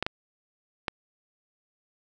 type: clicks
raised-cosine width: 0.3 ms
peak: -11 dBFS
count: 3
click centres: 0.026 / 0.065 / 0.882 s
effects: none